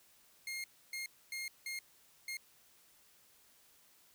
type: tone bursts at uneven times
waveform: sawtooth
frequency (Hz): 2134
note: C7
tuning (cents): +34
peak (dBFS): -36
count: 5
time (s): 0.47-0.64 / 0.93-1.06 / 1.32-1.48 / 1.66-1.79 / 2.28-2.37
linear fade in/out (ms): 2
effects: white hiss -66 dBFS RMS until 4.14 s